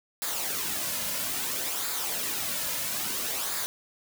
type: noise with flanger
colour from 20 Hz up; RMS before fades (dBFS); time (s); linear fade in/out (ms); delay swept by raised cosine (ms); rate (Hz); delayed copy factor
white; -31; 0.22-3.66; 0; 0.34 to 2.64; 0.6; -0.55
effects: none